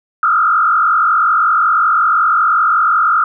sine tone with frequency modulation, 1318.5 Hz, E6, in tune, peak -9 dBFS, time 0.23-3.24 s, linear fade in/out 2 ms, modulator 45.4 Hz, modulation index 2.1, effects none

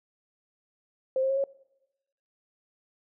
sine tone with pitch steps, 524 / 532.5 / 541.2 / 550.1 Hz, C5 / C5 / C#5 / C#5, +2 / +30 / -42 / -13 cents, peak -23 dBFS, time 1.16-1.44 s, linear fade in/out 2 ms, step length 70 ms, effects noise-tail reverb RT60 0.9 s tail -22 dB re dry

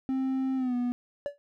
triangle tone with pitch glide, 263.8 to 244.7 Hz, C4 to B3, +14 to -16 cents, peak -24 dBFS, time 0.09-0.92 s, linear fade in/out 0 ms, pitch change -130 cents, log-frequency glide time 0.56-0.75 s
triangle tone with exponential decay, 574 Hz, D5, 40 cents flat, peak -23 dBFS, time 1.26-1.38 s, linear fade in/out 0 ms, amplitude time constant 24 ms
effects none

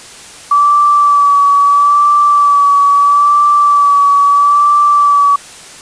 sine tone with vibrato, 1153 Hz, D6, 32 cents flat, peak -5 dBFS, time 0.51-5.36 s, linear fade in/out 5 ms, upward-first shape sine, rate 0.76 Hz, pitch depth 25 cents each way, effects white hiss -33 dBFS RMS until 5.81 s + resampled to 22050 Hz

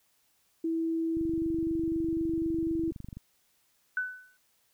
sine tone, 327.3 Hz, E4, 12 cents flat, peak -27 dBFS, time 0.64-2.91 s, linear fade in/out 5 ms
click train, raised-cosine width 5 ms, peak -29 dBFS, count 49, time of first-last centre 1.17-3.17 s, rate 24 Hz
sine tone with exponential decay, 1500 Hz, F#6, 23 cents sharp, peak -25 dBFS, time 3.97-4.37 s, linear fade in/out 2 ms, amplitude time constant 85 ms
effects white hiss -70 dBFS RMS until 4.73 s

